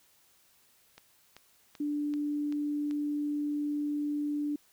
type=click train; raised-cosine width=0.2 ms; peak=-31 dBFS; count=6; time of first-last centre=0.98-2.911 s; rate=2.59 Hz
type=tone; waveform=sine; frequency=293.7 Hz; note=D4; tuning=in tune; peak=-29 dBFS; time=1.8-4.56 s; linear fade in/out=5 ms
effects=white hiss -65 dBFS RMS until 4.72 s